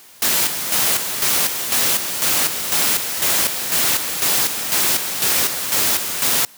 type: noise with tremolo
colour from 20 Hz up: white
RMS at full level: -17 dBFS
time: 0.22-6.45 s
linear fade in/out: 2 ms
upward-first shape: square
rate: 2 Hz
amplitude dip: 55%
effects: white hiss -45 dBFS RMS until 6.57 s + high-pass 100 Hz 12 dB/octave